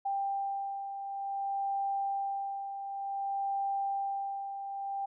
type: beating tone pair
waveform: sine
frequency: 790 / 790.55 Hz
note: G5 / G5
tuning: +13 / +14 cents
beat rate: 0.55 Hz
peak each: -40 / -32 dBFS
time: 0.05-5.06 s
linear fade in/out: 10 ms
effects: none